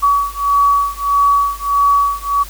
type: beating tone pair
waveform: sine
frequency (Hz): 1134 / 1135.6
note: C#6 / C#6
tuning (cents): +39 / +41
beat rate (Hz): 1.6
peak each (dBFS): -14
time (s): 0.02-2.44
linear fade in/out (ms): 20
effects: added 50 Hz sine -32 dBFS peak until 2.49 s + white hiss -36 dBFS RMS until 2.49 s